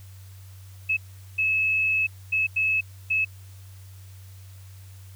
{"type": "tone bursts at uneven times", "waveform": "sine", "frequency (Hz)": 2591, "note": "E7", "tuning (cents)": -30, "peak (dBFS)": -20, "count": 5, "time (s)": [[0.89, 0.97], [1.38, 2.07], [2.32, 2.47], [2.56, 2.81], [3.1, 3.25]], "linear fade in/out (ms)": 10, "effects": ["added 95 Hz sine -42 dBFS peak until 5.15 s", "white hiss -55 dBFS RMS until 5.15 s"]}